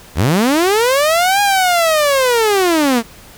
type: linear two-way sweep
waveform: sawtooth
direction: up then down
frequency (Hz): 61.74 to 822 to 219.8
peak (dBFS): -7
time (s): 0.15-3.03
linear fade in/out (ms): 50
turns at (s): 1.41
effects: pink hiss -40 dBFS RMS until 3.37 s